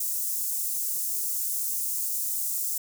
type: high-pass noise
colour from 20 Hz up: white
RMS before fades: -29 dBFS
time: 0-2.78 s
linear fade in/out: 5 ms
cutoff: 6800 Hz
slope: 24 dB/octave
effects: none